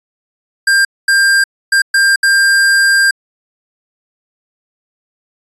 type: tone bursts at uneven times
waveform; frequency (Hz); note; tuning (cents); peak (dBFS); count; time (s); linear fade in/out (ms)
square; 1595; G6; +30; -8; 5; 0.67-0.85 / 1.08-1.44 / 1.72-1.82 / 1.94-2.16 / 2.23-3.11; 5
effects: resampled to 24000 Hz